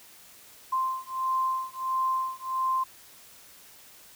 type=beating tone pair; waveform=sine; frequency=1044 / 1045.5 Hz; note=C6 / C6; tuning=-4 / -2 cents; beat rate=1.5 Hz; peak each=-29 dBFS; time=0.72-2.84 s; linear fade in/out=10 ms; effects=white hiss -52 dBFS RMS until 4.15 s